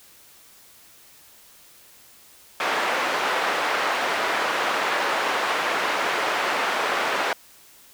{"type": "band-pass noise", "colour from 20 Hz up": "white", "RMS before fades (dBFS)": -24, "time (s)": [2.6, 7.33], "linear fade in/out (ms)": 2, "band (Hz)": [450, 1700], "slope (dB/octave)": 12, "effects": ["white hiss -51 dBFS RMS until 7.93 s"]}